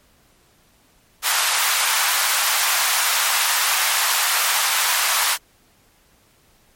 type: high-pass noise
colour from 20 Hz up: pink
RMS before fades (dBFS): -19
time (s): 1.22-5.38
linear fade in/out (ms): 50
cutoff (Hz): 870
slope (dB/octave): 24
effects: pink hiss -57 dBFS RMS until 6.75 s + MP3 64 kbps